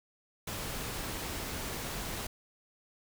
pink noise, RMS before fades -38 dBFS, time 0.47-2.27 s, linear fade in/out 5 ms, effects none

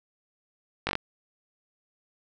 slowing click train, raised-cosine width 0.3 ms, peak -10 dBFS, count 5, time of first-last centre 0.87-0.954 s, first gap 20 ms, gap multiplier 1.03, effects none

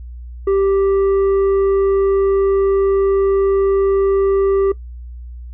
triangle tone with tanh clipping, 391.5 Hz, G4, 2 cents flat, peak -13 dBFS, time 0.47-4.72 s, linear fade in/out 5 ms, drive 10 dB, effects noise-tail reverb RT60 0.1 s tail -18 dB re dry + added 60 Hz sine -29 dBFS peak until 5.53 s

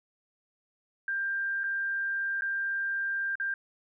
sine tone with dropouts, 1589 Hz, G6, 23 cents sharp, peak -28 dBFS, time 1.08-3.54 s, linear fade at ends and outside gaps 2 ms, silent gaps 1.635-1.639 / 2.41-2.42 / 3.355-3.399 s, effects none

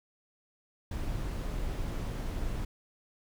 brown noise, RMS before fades -34 dBFS, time 0.91-2.65 s, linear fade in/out 5 ms, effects none

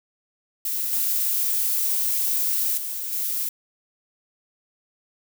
violet noise with level steps, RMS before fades -26 / -23 / -30 / -26 dBFS, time 0.65-3.49 s, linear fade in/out 5 ms, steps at 0.92 / 2.77 / 3.12 s, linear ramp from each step 10 ms, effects none

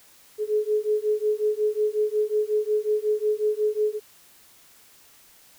sine beating tone pair, 422.2 / 427.7 Hz, G#4 / A4, +29 / -49 cents, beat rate 5.5 Hz, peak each -24 dBFS, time 0.38-4 s, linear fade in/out 50 ms, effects white hiss -54 dBFS RMS until 5.58 s

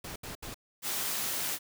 pink noise bursts, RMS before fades -41 dBFS, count 3, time 0.04-0.544 s, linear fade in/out 5 ms, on 120 ms, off 72 ms
white high-pass noise, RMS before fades -33 dBFS, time 0.82-1.59 s, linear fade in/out 50 ms, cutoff 100 Hz, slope 12 dB/octave
effects none

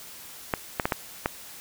clicks, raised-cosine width 0.5 ms, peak -8 dBFS, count 5, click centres 0.538 / 0.798 / 0.855 / 0.922 / 1.259 s, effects white hiss -44 dBFS RMS until 1.6 s

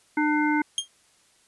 harmonic tone, 300.2 Hz, D4, 38 cents sharp, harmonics 1 / 3 / 5 / 7, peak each -22 / -27 / -29 / -30 dBFS, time 0.17-0.62 s, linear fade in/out 5 ms
sawtooth tone with exponential decay, 3215 Hz, G7, 43 cents sharp, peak -16 dBFS, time 0.78-0.88 s, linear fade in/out 1 ms, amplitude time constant 21 ms
effects white hiss -61 dBFS RMS until 1.47 s + resampled to 24000 Hz

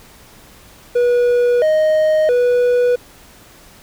triangle tone with pitch steps, 485.5 / 622 / 490 Hz, B4 / D#5 / B4, -30 / -1 / -14 cents, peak -9 dBFS, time 0.95-2.96 s, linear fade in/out 10 ms, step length 670 ms, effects pink hiss -44 dBFS RMS until 3.82 s

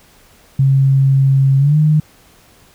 sine tone with pitch glide, 135.6 to 153.09 Hz, C#3 to D#3, -38 to -28 cents, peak -8 dBFS, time 0.59-2 s, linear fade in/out 5 ms, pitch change +210 cents, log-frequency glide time 1.58-1.77 s, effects pink hiss -48 dBFS RMS until 2.74 s

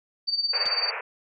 sine tone with tremolo, 4603 Hz, D8, 36 cents flat, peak -20 dBFS, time 0.27-0.91 s, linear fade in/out 20 ms, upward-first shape sine, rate 18 Hz, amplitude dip 75%
white band-pass noise, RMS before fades -33 dBFS, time 0.53-1.01 s, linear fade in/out 5 ms, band 430 to 2600 Hz, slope 96 dB/octave
clicks, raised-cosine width 0.2 ms, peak -19 dBFS, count 2, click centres 0.657 / 0.664 s
effects none

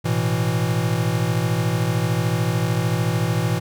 square chord, A suspended second, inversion none, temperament equal, 110 / 123.47 / 164.81 Hz, A2 / B2 / E3, 0 / 0 / 0 cents, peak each -24 dBFS, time 0.04-3.6 s, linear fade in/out 20 ms, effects none

